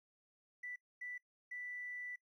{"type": "tone bursts at uneven times", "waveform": "triangle", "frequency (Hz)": 1975.5, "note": "B6", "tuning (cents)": 0, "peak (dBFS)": -39, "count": 3, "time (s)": [[0.63, 0.76], [1.01, 1.18], [1.51, 2.16]], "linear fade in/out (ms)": 10, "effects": ["noise-tail reverb RT60 0.1 s tail -26 dB re dry", "tanh soft clip ceiling -41 dBFS"]}